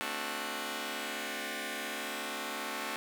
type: chord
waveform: 5% pulse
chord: D dominant seventh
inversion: second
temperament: just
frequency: 220.2 / 264.3 / 293.7 / 367.1 Hz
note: A3 / C4 / D4 / F#4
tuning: +2 / +18 / 0 / -14 cents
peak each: -30 dBFS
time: 0.01-2.96 s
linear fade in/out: 0 ms
effects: none